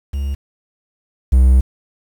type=tone pair in turn; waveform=triangle; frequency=69.3 / 64.13 Hz; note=C#2 / C2; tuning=0 / -34 cents; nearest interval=minor second; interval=134 cents; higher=first; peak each=-16 / -5 dBFS; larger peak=second; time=0.13-0.35 / 1.32-1.61 s; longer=second; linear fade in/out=10 ms; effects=7-bit